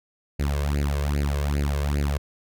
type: tone with flanger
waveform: sawtooth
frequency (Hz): 71.8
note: D2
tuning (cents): -39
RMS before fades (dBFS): -24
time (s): 0.39-2.18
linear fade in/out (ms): 10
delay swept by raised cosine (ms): 0.43 to 1.93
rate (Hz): 2.5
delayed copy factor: +1
effects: none